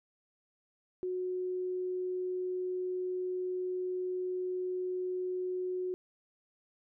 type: tone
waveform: sine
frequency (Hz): 366.2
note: F#4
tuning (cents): -18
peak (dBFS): -32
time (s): 1.03-5.94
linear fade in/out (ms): 0
effects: none